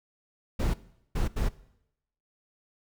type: noise bursts at uneven times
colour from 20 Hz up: brown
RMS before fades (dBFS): -26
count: 3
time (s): 0.59-0.74 / 1.15-1.28 / 1.36-1.49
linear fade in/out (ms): 10
effects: noise-tail reverb RT60 0.8 s tail -19 dB re dry